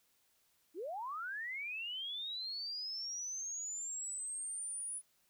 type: linear sweep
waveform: sine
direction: up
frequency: 290 to 9956 Hz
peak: -39 dBFS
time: 0.74-5.02 s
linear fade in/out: 50 ms
effects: white hiss -74 dBFS RMS until 5.29 s